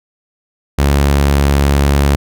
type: tone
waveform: sawtooth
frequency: 70.5 Hz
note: C#2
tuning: 30 cents sharp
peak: -5 dBFS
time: 0.78-2.16 s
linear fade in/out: 10 ms
effects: none